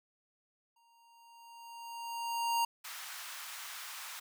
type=tone with exponential growth; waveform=square; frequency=932.3 Hz; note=A#5; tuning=in tune; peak=-28 dBFS; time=0.76-2.65 s; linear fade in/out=5 ms; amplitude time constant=410 ms
type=high-pass noise; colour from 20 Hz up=pink; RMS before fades=-45 dBFS; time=2.84-4.2 s; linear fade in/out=10 ms; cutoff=1000 Hz; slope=24 dB/octave
effects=none

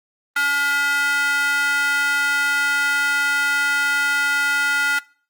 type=tone with high-pass filter; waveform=square; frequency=285.1 Hz; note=C#4; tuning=49 cents sharp; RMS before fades=-19 dBFS; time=0.36-4.99 s; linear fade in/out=5 ms; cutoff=1500 Hz; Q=4.3; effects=noise-tail reverb RT60 0.5 s tail -25 dB re dry + Opus 24 kbps

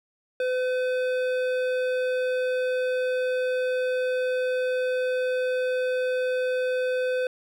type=tone with hard clipping; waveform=sine; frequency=507 Hz; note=B4; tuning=45 cents sharp; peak=-25 dBFS; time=0.4-7.27 s; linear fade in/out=2 ms; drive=12 dB; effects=none

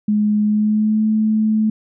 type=tone with pitch glide; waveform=sine; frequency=210.1 to 216.8 Hz; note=G#3 to A3; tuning=+20 to -25 cents; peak=-13 dBFS; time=0.08-1.7 s; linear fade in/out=5 ms; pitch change=+55 cents; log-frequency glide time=0.43-1.05 s; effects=none

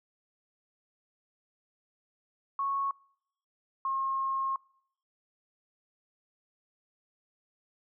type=tone pair in turn; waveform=sine; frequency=1103 / 1075.3 Hz; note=C#6 / C6; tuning=-9 / +47 cents; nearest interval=unison; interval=44 cents; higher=first; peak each=-28 dBFS; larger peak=neither; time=2.59-2.91 / 3.85-4.56 s; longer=second; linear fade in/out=2 ms; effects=noise-tail reverb RT60 0.7 s tail -26 dB re dry

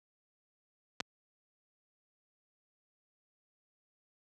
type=clicks; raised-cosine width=0.2 ms; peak=-17 dBFS; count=2; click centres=1.003 / 1.007 s; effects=high-pass 80 Hz 12 dB/octave

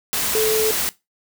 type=tone in noise; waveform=sine; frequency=436.5 Hz; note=A4; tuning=14 cents flat; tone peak=-17 dBFS; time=0.35-0.71 s; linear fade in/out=0 ms; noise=white; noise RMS=-22 dBFS; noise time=0.13-0.89 s; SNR=+2 dB; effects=noise-tail reverb RT60 0.2 s tail -18 dB re dry

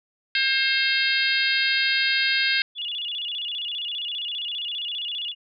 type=harmonic tone; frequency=533 Hz; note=C5; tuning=32 cents sharp; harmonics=3 / 4 / 5 / 6 / 7 / 8 / 9; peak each=-25 / -26 / -27 / -28 / -28 / -29 / -30 dBFS; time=0.35-2.62 s; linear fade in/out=2 ms
type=tone with vibrato; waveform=sine; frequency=3136 Hz; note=G7; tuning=in tune; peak=-27 dBFS; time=2.75-5.35 s; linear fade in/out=50 ms; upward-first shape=square; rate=15 Hz; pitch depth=160 cents each way
effects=none

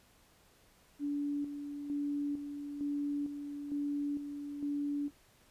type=tone with tremolo; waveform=sine; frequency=288.2 Hz; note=D4; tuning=33 cents flat; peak=-32 dBFS; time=0.99-5.11 s; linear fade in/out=50 ms; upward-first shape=square; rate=1.1 Hz; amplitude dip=55%; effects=pink hiss -65 dBFS RMS until 5.5 s + resampled to 32000 Hz

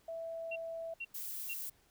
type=tone; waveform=sine; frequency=659.3 Hz; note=E5; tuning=in tune; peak=-39 dBFS; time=0.08-0.94 s; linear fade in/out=5 ms
type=tone bursts; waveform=sine; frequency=2742 Hz; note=F7; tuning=32 cents flat; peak=-38 dBFS; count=3; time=0.51-1.54 s; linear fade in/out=10 ms; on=50 ms; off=440 ms
type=noise; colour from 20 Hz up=violet; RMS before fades=-42 dBFS; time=1.14-1.7 s; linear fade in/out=10 ms
effects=pink hiss -69 dBFS RMS until 1.9 s

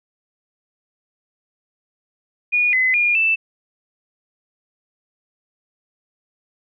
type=tone with pitch steps; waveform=sine; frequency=2448 / 2031 / 2423 / 2649 Hz; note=D#7 / B6 / D#7 / E7; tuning=-29 / +48 / -47 / +8 cents; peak=-14 dBFS; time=2.52-3.36 s; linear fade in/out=20 ms; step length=210 ms; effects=none

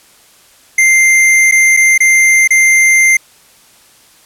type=tone with dropouts; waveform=square; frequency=2093 Hz; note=C7; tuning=in tune; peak=-6 dBFS; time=0.78-3.17 s; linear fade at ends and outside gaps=5 ms; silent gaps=1.513-1.521 / 1.767-1.771 / 1.979-2.003 / 2.476-2.505 s; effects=white hiss -45 dBFS RMS until 4.25 s + low-pass 12000 Hz 12 dB/octave

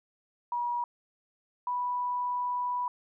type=tone pair in turn; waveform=sine; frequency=962 / 984.5 Hz; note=B5 / B5; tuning=-46 / -6 cents; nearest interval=unison; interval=40 cents; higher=second; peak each=-28 dBFS; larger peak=neither; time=0.52-0.84 / 1.67-2.88 s; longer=second; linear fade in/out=2 ms; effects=none

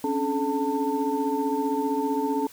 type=tone cluster; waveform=sine; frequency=269.9 / 285.3 / 430.8 / 894 Hz; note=C#4 / C#4 / A4 / A5; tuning=-46 / +50 / -37 / +27 cents; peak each=-28 dBFS; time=0.04-2.47 s; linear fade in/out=2 ms; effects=tanh soft clip ceiling -13 dBFS + white hiss -49 dBFS RMS until 2.52 s

